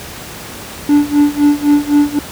triangle tone with tremolo, 291.7 Hz, D4, 12 cents flat, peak -3 dBFS, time 0.89-2.19 s, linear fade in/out 2 ms, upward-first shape sine, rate 3.9 Hz, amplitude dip 90%, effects pink hiss -29 dBFS RMS until 2.31 s + high-pass 60 Hz 12 dB/octave

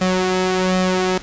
sawtooth tone with flanger, 185 Hz, F#3, in tune, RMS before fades -18 dBFS, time 0.01-1.18 s, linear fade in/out 5 ms, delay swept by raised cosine 1.6 to 3.1 ms, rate 1.3 Hz, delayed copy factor +0.6, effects pink hiss -37 dBFS RMS until 1.22 s + resampled to 16000 Hz

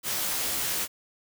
white noise with comb filter, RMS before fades -29 dBFS, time 0.03-0.88 s, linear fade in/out 50 ms, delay 15 ms, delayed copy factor +0.8, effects none

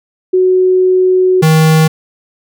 sine / square tone pair in turn, 370 / 158.19 Hz, F#4 / D#3, 0 / +29 cents, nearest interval octave + minor third, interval 1471 cents, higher first, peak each -6 dBFS, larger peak neither, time 0.33-1.42 / 1.42-1.88 s, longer first, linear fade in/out 10 ms, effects none

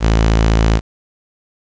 sawtooth tone, 55 Hz, A1, in tune, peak -6 dBFS, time 0-0.81 s, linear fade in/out 50 ms, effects resampled to 16000 Hz + 7-bit

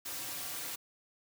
white noise with comb filter, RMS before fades -40 dBFS, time 0.05-0.76 s, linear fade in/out 10 ms, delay 4.7 ms, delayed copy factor -0.6, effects high-pass 100 Hz 12 dB/octave

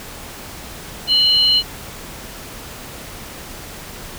sine tone pair together, 2960 / 4164 Hz, F#7 / C8, 0 / -9 cents, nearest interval tritone, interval 591 cents, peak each -14 dBFS, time 1.07-1.63 s, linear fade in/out 50 ms, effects pink hiss -34 dBFS RMS until 4.18 s

